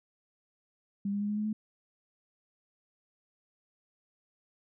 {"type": "tone with pitch steps", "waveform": "sine", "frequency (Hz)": [200, 202.9, 205.9, 208.9, 211.9, 215], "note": ["G3", "G#3", "G#3", "G#3", "G#3", "A3"], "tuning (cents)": [35, -40, -15, 10, 35, -40], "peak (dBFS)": -29, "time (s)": [1.05, 1.53], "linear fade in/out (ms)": 5, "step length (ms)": 80, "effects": []}